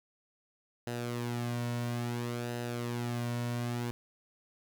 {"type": "tone with flanger", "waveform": "sawtooth", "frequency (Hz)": 119.9, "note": "A#2", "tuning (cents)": 49, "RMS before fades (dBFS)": -35, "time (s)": [0.87, 3.91], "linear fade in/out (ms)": 0, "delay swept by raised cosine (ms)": [0.88, 2.48], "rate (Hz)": 0.59, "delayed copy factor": -0.55, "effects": []}